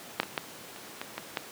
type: clicks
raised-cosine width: 0.3 ms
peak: -7 / -16 / -29 / -11 / -28 / -18 / -17 / -12 dBFS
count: 8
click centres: 0.2 / 0.232 / 0.313 / 0.378 / 0.762 / 1.015 / 1.18 / 1.372 s
effects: pink hiss -45 dBFS RMS until 1.51 s + high-pass 200 Hz 12 dB/octave